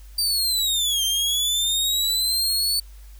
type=linear two-way sweep; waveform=sawtooth; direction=down then up; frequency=4699 to 3136 to 4491 Hz; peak=-17 dBFS; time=0.18-2.8 s; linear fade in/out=5 ms; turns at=1.04 s; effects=added 50 Hz sine -40 dBFS peak until 3.19 s + white hiss -55 dBFS RMS until 3.19 s